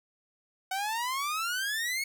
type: exponential sweep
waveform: sawtooth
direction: up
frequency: 745 to 2217 Hz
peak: -26 dBFS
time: 0.71-2.04 s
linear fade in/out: 5 ms
effects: none